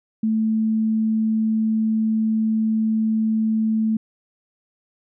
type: tone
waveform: sine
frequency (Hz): 220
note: A3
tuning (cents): 0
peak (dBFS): -17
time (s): 0.23-3.97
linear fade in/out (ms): 5
effects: none